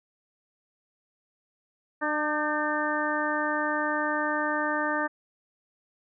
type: harmonic tone with a mistuned harmonic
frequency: 300 Hz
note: D4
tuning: 37 cents sharp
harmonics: 1 / 2 / 3 / 4 / 5 / 6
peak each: -32 / -32 / -32 / -32 / -32 / -32 dBFS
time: 2.01-5.08 s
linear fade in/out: 20 ms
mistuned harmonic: 5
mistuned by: +55 cents
effects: none